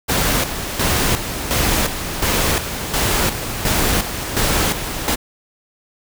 pink noise with tremolo, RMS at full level -17 dBFS, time 0.08-5.16 s, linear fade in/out 20 ms, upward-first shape square, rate 1.4 Hz, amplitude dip 60%, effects none

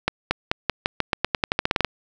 accelerating click train, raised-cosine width 0.3 ms, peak -3 dBFS, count 17, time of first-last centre 0.08-1.847 s, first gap 230 ms, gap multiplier 0.89, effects none

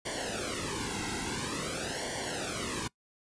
pink noise with flanger, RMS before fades -35 dBFS, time 0.05-2.88 s, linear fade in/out 10 ms, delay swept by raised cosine 0.77 to 1.71 ms, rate 0.48 Hz, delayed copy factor -0.95, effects noise-tail reverb RT60 0.1 s tail -22 dB re dry + resampled to 22050 Hz

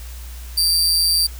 sawtooth tone with amplitude modulation, 4699 Hz, D8, in tune, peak -9 dBFS, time 0.57-1.27 s, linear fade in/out 10 ms, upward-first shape sine, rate 167 Hz, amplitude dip 60%, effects added 60 Hz sine -31 dBFS peak until 1.39 s + white hiss -42 dBFS RMS until 1.39 s

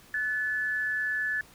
sine tone pair together, 1499 / 1727.8 Hz, F#6 / A6, +22 / -32 cents, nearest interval major second, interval 246 cents, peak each -36 / -27 dBFS, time 0.14-1.41 s, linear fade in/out 2 ms, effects pink hiss -55 dBFS RMS until 1.54 s

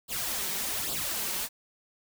white noise with flanger, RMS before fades -32 dBFS, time 0.08-1.49 s, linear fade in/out 50 ms, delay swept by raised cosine 0.24 to 5.44 ms, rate 1.2 Hz, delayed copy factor +0.75, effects none

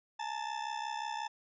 40% pulse ring-modulated tone, 880 Hz, A5, in tune, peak -32 dBFS, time 0.19-1.28 s, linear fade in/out 10 ms, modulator 32.8 Hz, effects resampled to 16000 Hz

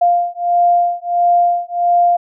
sine beating tone pair, 698.5 / 700 Hz, F5 / F5, 0 / +4 cents, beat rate 1.5 Hz, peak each -14 dBFS, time 0.01-2.17 s, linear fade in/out 10 ms, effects none

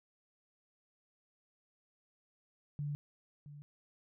sine tone with echo, 145.8 Hz, D3, 12 cents flat, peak -35 dBFS, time 2.79-2.95 s, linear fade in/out 0 ms, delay 670 ms, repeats 1, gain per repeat -13 dB, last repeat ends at 3.62 s, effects none

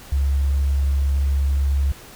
sine tone, 69.3 Hz, C#2, in tune, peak -16 dBFS, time 0.12-1.92 s, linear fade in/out 5 ms, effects pink hiss -42 dBFS RMS until 2.15 s

